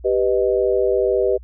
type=chord; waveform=sine; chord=G augmented; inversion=none; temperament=equal; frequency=392 / 493.9 / 622.3 Hz; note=G4 / B4 / D#5; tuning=0 / 0 / 0 cents; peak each=-18 / -19 / -22 dBFS; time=0.04-1.38 s; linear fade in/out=20 ms; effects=added 60 Hz sine -37 dBFS peak until 1.43 s